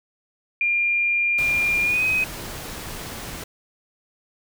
sine tone with pitch glide, 2400 to 2521 Hz, D7 to D#7, +37 to +22 cents, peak -18 dBFS, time 0.61-2.24 s, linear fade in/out 2 ms, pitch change +85 cents, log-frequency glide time 1.82-2.04 s
pink noise, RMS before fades -34 dBFS, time 1.38-3.44 s, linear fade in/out 5 ms
effects none

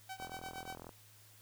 sawtooth tone with tremolo, 764 Hz, G5, 45 cents flat, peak -37 dBFS, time 0.09-0.76 s, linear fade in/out 5 ms, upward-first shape triangle, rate 8.6 Hz, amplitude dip 95%
click train, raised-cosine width 1 ms, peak -34 dBFS, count 30, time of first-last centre 0.2-0.892 s, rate 41.9 Hz
effects added 105 Hz sine -63 dBFS peak until 1.41 s + white hiss -62 dBFS RMS until 1.41 s

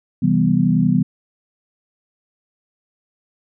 sine chord, C major seventh, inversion none, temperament equal, 130.81 / 164.81 / 196 / 246.9 Hz, C3 / E3 / G3 / B3, 0 / 0 / 0 / 0 cents, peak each -22 / -17 / -18 / -18 dBFS, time 0.22-1.03 s, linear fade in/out 10 ms, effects none

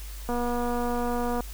click train, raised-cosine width 1 ms, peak -17 dBFS, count 270, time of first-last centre 0.29-1.406 s, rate 241 Hz, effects added 50 Hz sine -36 dBFS peak until 1.53 s + white hiss -46 dBFS RMS until 1.53 s

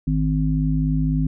harmonic tone, 51.91 Hz, G#1, in tune, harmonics 1 / 3 / 5, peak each -23 / -20 / -23 dBFS, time 0.07-1.27 s, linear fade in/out 5 ms, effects none

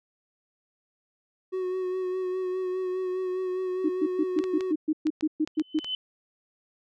triangle tone with vibrato, 370 Hz, F#4, in tune, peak -25 dBFS, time 1.52-4.73 s, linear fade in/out 20 ms, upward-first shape sine, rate 4.9 Hz, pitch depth 24 cents each way
sine tone bursts, 309.8 Hz, D#4, 7 cents flat, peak -21 dBFS, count 12, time 3.84-5.796 s, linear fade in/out 10 ms, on 53 ms, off 120 ms
clicks, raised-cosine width 0.2 ms, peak -21 dBFS, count 9, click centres 4.389 / 4.44 / 4.608 / 5.069 / 5.209 / 5.475 / 5.597 / 5.788 / 5.845 s
sine tone with exponential growth, 3032 Hz, F#7, 42 cents sharp, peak -25 dBFS, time 5.55-5.95 s, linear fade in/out 2 ms, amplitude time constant 85 ms
effects none

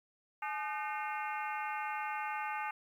harmonic tone with a mistuned harmonic, 304.1 Hz, D#4, 40 cents flat, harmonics 3 / 4 / 5 / 6 / 7 / 8 / 9, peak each -38 / -42 / -44 / -49 / -45 / -49 / -49 dBFS, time 0.42-2.71 s, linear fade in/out 5 ms, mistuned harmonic 3, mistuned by -120 cents, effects 11-bit

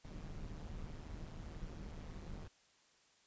brown noise with amplitude modulation, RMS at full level -44 dBFS, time 0.04-2.48 s, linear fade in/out 10 ms, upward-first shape sine, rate 156 Hz, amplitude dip 75%, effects white hiss -70 dBFS RMS until 3.26 s + resampled to 16000 Hz

